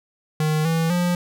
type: tone with pitch steps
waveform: square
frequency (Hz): 154.6 / 163.7 / 176.5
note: D#3 / E3 / F3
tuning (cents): -11 / -12 / +19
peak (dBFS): -19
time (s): 0.4-1.15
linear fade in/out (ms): 2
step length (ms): 250
effects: none